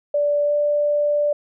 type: tone with pitch glide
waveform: sine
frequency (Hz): 583 to 587.7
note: D5 to D5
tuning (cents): -13 to +1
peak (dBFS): -16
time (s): 0.14-1.33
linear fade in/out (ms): 5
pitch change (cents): +14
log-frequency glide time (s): 0.44-0.53
effects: none